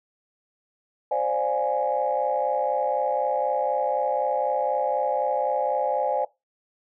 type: chord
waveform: sine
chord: D half-diminished seventh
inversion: third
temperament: equal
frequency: 523.3 / 587.3 / 698.5 / 830.6 Hz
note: C5 / D5 / F5 / Ab5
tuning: 0 / 0 / 0 / 0 cents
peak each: -27 / -26 / -30 / -25 dBFS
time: 1.11-6.25 s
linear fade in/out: 5 ms
effects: noise-tail reverb RT60 0.2 s tail -20 dB re dry + tanh soft clip ceiling -12 dBFS